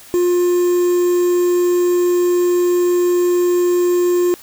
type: tone with quantisation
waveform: triangle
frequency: 354 Hz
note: F4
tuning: 23 cents sharp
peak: -10 dBFS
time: 0.14-4.34 s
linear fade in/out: 0 ms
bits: 5
effects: white hiss -41 dBFS RMS until 4.42 s